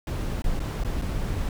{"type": "noise with dropouts", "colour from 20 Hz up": "brown", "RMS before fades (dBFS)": -27, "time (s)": [0.07, 1.49], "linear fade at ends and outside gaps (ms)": 2, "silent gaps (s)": [[0.421, 0.441], [0.594, 0.601], [0.837, 0.847], [1.016, 1.02]], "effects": []}